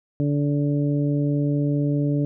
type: harmonic tone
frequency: 144.7 Hz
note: D3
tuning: 25 cents flat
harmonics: 1 / 2 / 3 / 4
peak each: -21 / -23 / -32 / -33 dBFS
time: 0.2-2.25 s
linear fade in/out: 0 ms
effects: none

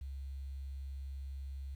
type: tone with quantisation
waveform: sine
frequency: 68 Hz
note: C#2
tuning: 33 cents flat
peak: -40 dBFS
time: 0.01-1.75 s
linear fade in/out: 5 ms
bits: 11
effects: none

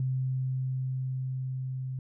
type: tone with level ramp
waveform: sine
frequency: 130.2 Hz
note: C3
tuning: 8 cents flat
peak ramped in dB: -26 to -32 dBFS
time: 0-1.99 s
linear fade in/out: 2 ms
effects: none

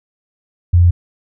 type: tone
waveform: sine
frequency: 87.31 Hz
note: F2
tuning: in tune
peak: -6 dBFS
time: 0.73-0.91 s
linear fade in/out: 10 ms
effects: none

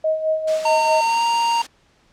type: tone with tremolo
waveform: sine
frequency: 630 Hz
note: D#5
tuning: 21 cents sharp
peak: -15 dBFS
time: 0.04-1.01 s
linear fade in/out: 5 ms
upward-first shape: sine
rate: 4.7 Hz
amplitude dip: 65%
type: high-pass noise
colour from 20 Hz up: white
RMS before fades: -32 dBFS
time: 0.47-1.67 s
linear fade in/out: 10 ms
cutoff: 180 Hz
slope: 48 dB/octave
type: tone with pitch glide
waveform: square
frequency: 914 to 930.5 Hz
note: A#5 to A#5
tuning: -34 to -3 cents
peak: -17 dBFS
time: 0.65-1.62 s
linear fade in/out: 5 ms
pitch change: +31 cents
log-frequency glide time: 1.06-1.23 s
effects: pink hiss -58 dBFS RMS until 2.12 s + low-pass 6000 Hz 12 dB/octave

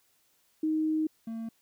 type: tone pair in turn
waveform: sine / triangle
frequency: 312.7 / 226.3 Hz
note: D#4 / A3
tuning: +9 / +49 cents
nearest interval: tritone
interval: 560 cents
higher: first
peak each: -25 / -32 dBFS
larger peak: first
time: 0.63-1.07 / 1.27-1.49 s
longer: first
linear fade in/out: 5 ms
effects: white hiss -69 dBFS RMS until 1.61 s

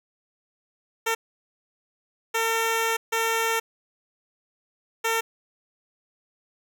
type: tone bursts at uneven times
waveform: 10% pulse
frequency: 453 Hz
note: A#4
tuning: 50 cents flat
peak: -14 dBFS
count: 4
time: 1.06-1.15 / 2.34-2.97 / 3.12-3.6 / 5.04-5.21 s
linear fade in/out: 10 ms
effects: none

